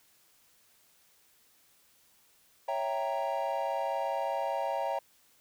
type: chord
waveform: triangle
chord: C# diminished seventh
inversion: none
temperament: equal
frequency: 554.4 / 659.3 / 784 / 932.3 Hz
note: C#5 / E5 / G5 / Bb5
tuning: 0 / 0 / 0 / 0 cents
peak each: -33 dBFS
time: 2.68-4.99 s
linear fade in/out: 5 ms
effects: tanh soft clip ceiling -18 dBFS + white hiss -65 dBFS RMS until 5.4 s